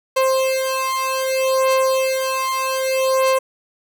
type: beating tone pair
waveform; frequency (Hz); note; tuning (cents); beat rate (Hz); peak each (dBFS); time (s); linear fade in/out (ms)
30% pulse; 526 / 526.64; C5 / C5; +9 / +11; 0.64; -17; 0.16-3.39; 10
effects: none